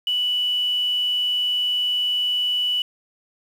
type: tone with quantisation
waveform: sine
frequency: 2960 Hz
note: F#7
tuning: in tune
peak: -19 dBFS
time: 0.07-2.82 s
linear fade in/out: 2 ms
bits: 7
effects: none